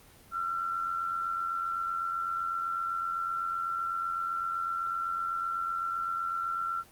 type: tone with amplitude modulation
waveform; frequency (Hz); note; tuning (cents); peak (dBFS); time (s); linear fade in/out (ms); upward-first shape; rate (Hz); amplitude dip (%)
sine; 1357; E6; +50; -27; 0.31-6.84; 50; sine; 87.9; 55
effects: pink hiss -56 dBFS RMS until 6.91 s + Opus 24 kbps